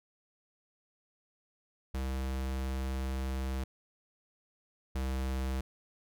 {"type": "tone pair in turn", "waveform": "square", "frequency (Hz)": [65.8, 65.55], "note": ["C2", "C2"], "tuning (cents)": [10, 4], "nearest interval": "unison", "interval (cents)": 6, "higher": "first", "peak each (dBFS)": [-33, -32], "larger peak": "second", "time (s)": [[1.94, 3.64], [4.95, 5.61]], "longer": "first", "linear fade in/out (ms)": 5, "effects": []}